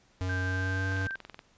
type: tone with pitch glide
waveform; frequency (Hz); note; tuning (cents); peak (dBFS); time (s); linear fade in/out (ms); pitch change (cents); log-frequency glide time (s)
square; 92.5 to 95.38; F#2 to G2; 0 to -47; -30; 0.21-1.07; 0; +53; 0.41-0.87
type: tone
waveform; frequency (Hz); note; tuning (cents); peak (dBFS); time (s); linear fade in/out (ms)
sine; 1568; G6; 0; -33; 0.29-1.16; 5
type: click train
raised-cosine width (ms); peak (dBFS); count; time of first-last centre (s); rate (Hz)
0.3; -27; 11; 0.92-1.392; 21.2
effects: pink hiss -64 dBFS RMS until 1.57 s + resampled to 16000 Hz